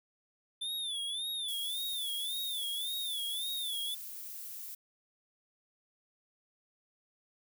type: tone with vibrato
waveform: square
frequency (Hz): 3520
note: A7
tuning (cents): 0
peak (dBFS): -35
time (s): 0.61-3.95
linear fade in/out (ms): 10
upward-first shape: sine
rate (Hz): 1.8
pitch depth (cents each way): 120
type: noise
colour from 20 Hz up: violet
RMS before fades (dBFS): -44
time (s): 1.48-4.75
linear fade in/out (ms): 5
effects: none